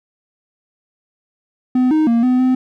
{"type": "tone with pitch steps", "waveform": "triangle", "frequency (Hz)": [253.3, 311.2, 232.7, 252.3, 256.3], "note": ["B3", "D#4", "A#3", "B3", "C4"], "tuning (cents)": [44, 0, -3, 37, -36], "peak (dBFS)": -9, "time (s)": [1.75, 2.55], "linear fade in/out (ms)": 5, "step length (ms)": 160, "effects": []}